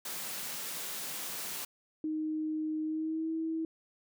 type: high-pass noise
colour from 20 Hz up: white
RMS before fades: -39 dBFS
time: 0.05-1.65 s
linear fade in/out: 5 ms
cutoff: 130 Hz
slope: 96 dB/octave
type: tone with pitch glide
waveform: sine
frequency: 311.1 to 322.8 Hz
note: D#4 to E4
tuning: 0 to -36 cents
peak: -31 dBFS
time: 2.04-3.65 s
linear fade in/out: 2 ms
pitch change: +64 cents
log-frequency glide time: 2.83-3.3 s
effects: none